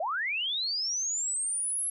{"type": "linear sweep", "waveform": "sine", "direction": "up", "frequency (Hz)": [583, 11175], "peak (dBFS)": -28, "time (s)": [0, 1.9], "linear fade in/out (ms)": 5, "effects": []}